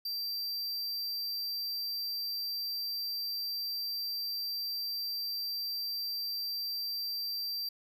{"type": "tone", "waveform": "square", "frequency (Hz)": 4699, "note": "D8", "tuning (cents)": 0, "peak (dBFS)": -34, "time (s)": [0.05, 7.69], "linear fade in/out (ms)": 5, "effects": []}